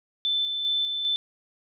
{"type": "tone with tremolo", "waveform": "sine", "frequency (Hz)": 3527, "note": "A7", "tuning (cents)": 3, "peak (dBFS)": -22, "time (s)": [0.25, 1.16], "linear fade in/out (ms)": 0, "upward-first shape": "square", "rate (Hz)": 2.5, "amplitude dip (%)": 40, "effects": []}